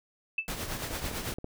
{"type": "tone with exponential decay", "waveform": "sine", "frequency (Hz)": 2637, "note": "E7", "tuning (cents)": 0, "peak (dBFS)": -23, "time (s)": [0.38, 0.48], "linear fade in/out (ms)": 5, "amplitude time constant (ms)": 20}
{"type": "noise with tremolo", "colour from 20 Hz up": "pink", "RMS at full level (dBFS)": -33, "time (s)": [0.48, 1.34], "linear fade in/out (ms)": 0, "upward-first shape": "triangle", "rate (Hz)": 9, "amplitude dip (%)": 60}
{"type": "clicks", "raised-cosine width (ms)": 2, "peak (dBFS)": -26, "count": 7, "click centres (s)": [0.911, 1.041, 1.114, 1.291, 1.323, 1.385, 1.444]}
{"effects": []}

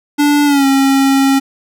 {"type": "tone with pitch glide", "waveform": "square", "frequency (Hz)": [291.3, 271.8], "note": ["D4", "C#4"], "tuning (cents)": [-14, -34], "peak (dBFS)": -9, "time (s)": [0.18, 1.4], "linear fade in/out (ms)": 20, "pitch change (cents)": -120, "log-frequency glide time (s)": [0.45, 0.66], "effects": []}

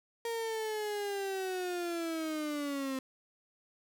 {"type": "linear sweep", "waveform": "35% pulse", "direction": "down", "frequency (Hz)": [466.2, 261.6], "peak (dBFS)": -32, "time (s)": [0.25, 2.99], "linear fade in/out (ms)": 2, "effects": []}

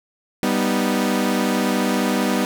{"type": "chord", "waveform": "sawtooth", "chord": "G augmented", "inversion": "none", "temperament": "equal", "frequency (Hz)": [196, 246.9, 311.1], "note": ["G3", "B3", "D#4"], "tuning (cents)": [0, 0, 0], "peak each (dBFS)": [-18, -17, -21], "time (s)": [0.43, 2.45], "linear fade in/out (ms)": 0, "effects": []}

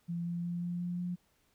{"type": "tone with pitch steps", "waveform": "sine", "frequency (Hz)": [170.9, 172.19, 173.49, 174.79, 176.11, 177.44], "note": ["F3", "F3", "F3", "F3", "F3", "F3"], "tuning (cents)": [-37, -24, -11, 2, 15, 28], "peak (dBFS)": -33, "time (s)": [0.08, 1.16], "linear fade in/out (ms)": 20, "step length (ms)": 180, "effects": ["pink hiss -72 dBFS RMS until 1.54 s"]}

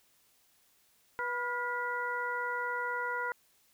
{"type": "harmonic tone with a mistuned harmonic", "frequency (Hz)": 490, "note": "B4", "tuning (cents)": -14, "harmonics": [1, 2, 3, 4], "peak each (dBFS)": [-40, -36, -35, -41], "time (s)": [1.19, 3.32], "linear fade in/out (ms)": 0, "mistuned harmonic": 3, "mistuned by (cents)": -55, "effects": ["white hiss -68 dBFS RMS until 3.73 s"]}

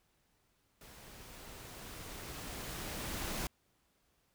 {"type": "noise with level ramp", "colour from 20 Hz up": "pink", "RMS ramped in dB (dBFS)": [-55, -38], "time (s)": [0.81, 3.47], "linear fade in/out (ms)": 2, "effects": ["pink hiss -75 dBFS RMS until 4.34 s"]}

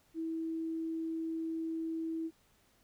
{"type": "tone", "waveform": "sine", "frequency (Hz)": 325, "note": "E4", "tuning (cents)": -24, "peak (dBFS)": -34, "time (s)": [0.14, 2.31], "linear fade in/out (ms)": 50, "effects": ["pink hiss -69 dBFS RMS until 2.83 s"]}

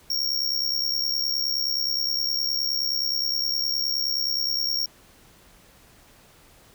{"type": "tone with amplitude modulation", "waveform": "square", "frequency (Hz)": 5540, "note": "F8", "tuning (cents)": -15, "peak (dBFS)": -20, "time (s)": [0.1, 4.86], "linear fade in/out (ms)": 5, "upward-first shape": "sine", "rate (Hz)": 69.6, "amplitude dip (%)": 75, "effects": ["pink hiss -54 dBFS RMS until 6.74 s"]}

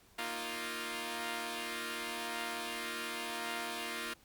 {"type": "chord", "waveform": "5% pulse", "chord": "Bb suspended fourth", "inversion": "none", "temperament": "equal", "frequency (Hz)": [233.1, 311.1, 349.2], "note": ["Bb3", "Eb4", "F4"], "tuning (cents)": [0, 0, 0], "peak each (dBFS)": [-31, -33, -29], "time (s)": [0.18, 4.14], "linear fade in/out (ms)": 10, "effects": ["pink hiss -64 dBFS RMS until 4.24 s", "Opus 48 kbps"]}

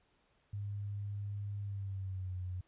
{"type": "tone with pitch glide", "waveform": "sine", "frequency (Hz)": [101.7, 91.13], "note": ["G#2", "F#2"], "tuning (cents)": [-36, -26], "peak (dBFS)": -37, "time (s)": [0.53, 2.61], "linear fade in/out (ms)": 5, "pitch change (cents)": -190, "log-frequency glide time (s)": [1.6, 2.38], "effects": ["pink hiss -73 dBFS RMS until 2.67 s", "resampled to 8000 Hz"]}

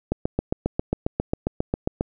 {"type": "click train", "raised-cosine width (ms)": 2, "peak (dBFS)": -8, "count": 15, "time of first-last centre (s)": [0.12, 2.009], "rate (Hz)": 7.41, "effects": []}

